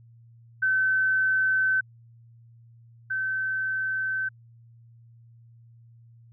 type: tone pair in turn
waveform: sine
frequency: 1530 / 1536.8 Hz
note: G6 / G6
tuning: -42 / -35 cents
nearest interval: unison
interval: 7 cents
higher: second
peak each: -20 / -25 dBFS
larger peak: first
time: 0.62-1.81 / 3.1-4.29 s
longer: neither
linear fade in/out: 10 ms
effects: added 116 Hz sine -50 dBFS peak until 6.32 s